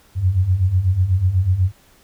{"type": "beating tone pair", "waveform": "sine", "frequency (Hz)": [87.31, 95.41], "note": ["F2", "G2"], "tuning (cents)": [0, -46], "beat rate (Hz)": 8.1, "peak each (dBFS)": [-20, -15], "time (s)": [0.15, 1.72], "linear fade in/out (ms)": 50, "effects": ["pink hiss -53 dBFS RMS until 2.03 s"]}